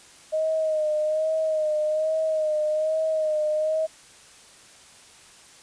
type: tone with vibrato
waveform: sine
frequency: 622.3 Hz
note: D#5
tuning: in tune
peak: -21 dBFS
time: 0.32-3.87 s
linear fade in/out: 20 ms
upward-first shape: sine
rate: 1.2 Hz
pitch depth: 37 cents each way
effects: white hiss -50 dBFS RMS until 5.62 s + resampled to 22050 Hz